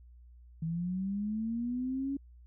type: linear sweep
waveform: sine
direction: up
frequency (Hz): 159.3 to 280.1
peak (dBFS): -31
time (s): 0.62-2.17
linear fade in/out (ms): 5
effects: added 60 Hz sine -52 dBFS peak until 2.46 s